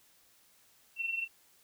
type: tone pair together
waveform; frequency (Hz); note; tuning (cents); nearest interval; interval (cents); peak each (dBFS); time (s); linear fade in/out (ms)
sine; 2704 / 2726; E7 / F7; +43 / -43; unison; 14; -33 / -39; 0.96-1.28; 50
effects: white hiss -65 dBFS RMS until 1.63 s